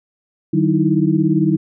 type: tone cluster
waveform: sine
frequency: 152.7 / 189.1 / 309.4 / 327.2 Hz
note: D#3 / F#3 / D#4 / E4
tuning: -32 / +38 / -10 / -13 cents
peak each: -18 dBFS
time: 0.53-1.57 s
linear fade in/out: 10 ms
effects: none